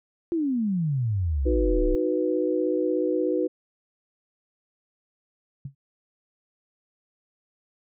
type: exponential sweep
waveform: sine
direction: down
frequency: 349.2 to 30.87 Hz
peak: -22 dBFS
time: 0.32-1.95 s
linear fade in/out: 0 ms
type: chord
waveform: sine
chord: B major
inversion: first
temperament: equal with one note detuned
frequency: 311.1 / 367.7 / 493.9 Hz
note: D#4 / F#4 / B4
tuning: 0 / -11 / 0 cents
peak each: -26 dBFS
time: 1.45-3.48 s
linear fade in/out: 20 ms
type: tone with exponential decay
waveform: sine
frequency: 137.7 Hz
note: C#3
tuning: 11 cents flat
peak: -28 dBFS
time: 5.65-5.75 s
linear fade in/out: 5 ms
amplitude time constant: 21 ms
effects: none